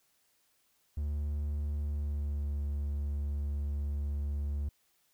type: tone with pitch glide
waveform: triangle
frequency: 73.42 to 71.95 Hz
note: D2 to D2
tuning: 0 to -35 cents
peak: -29 dBFS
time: 0.97-4.69 s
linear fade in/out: 5 ms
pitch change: -35 cents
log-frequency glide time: 1.78-2.58 s
effects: white hiss -72 dBFS RMS until 5.13 s